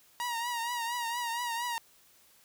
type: tone with vibrato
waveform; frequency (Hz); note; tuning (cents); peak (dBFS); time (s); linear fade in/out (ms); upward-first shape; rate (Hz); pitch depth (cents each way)
sawtooth; 947; A#5; +27; -28; 0.2-1.78; 0; triangle; 4.3; 68
effects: white hiss -62 dBFS RMS until 2.44 s